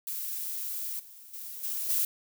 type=noise with level steps; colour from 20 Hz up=violet; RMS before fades=-35 / -50 / -41 / -33 / -27 dBFS; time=0.07-2.05 s; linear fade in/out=2 ms; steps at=0.99 / 1.33 / 1.63 / 1.89 s; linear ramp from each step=10 ms; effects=none